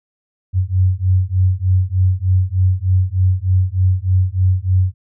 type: beating tone pair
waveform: sine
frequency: 91.3 / 94.6 Hz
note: F#2 / F#2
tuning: -23 / +39 cents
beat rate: 3.3 Hz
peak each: -15 dBFS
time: 0.53-4.94 s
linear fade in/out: 50 ms
effects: none